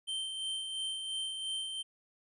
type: tone with tremolo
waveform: square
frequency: 3121 Hz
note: G7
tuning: 8 cents flat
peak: -34 dBFS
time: 0.07-1.83 s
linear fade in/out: 20 ms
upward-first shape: sine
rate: 2.9 Hz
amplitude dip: 40%
effects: resampled to 24000 Hz